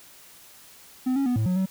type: tone with pitch steps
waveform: triangle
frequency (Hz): 256 / 275.1 / 246.8 / 109.8 / 182.4 / 189.4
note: C4 / C#4 / B3 / A2 / F#3 / F#3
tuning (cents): -38 / -13 / -1 / -3 / -24 / +41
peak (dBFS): -19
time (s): 1.06-1.66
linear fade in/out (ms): 10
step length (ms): 100
effects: white hiss -50 dBFS RMS until 1.7 s